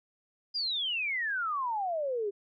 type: exponential sweep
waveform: sine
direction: down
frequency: 4978 to 390 Hz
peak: -29 dBFS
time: 0.54-2.31 s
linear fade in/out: 20 ms
effects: none